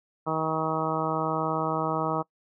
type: harmonic tone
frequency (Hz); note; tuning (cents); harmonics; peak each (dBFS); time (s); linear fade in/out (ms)
158.8; D#3; +36; 1 / 2 / 3 / 4 / 5 / 6 / 7 / 8; -33 / -33 / -33 / -33 / -33 / -33 / -33 / -33; 0.26-2.23; 20
effects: noise-tail reverb RT60 0.1 s tail -24 dB re dry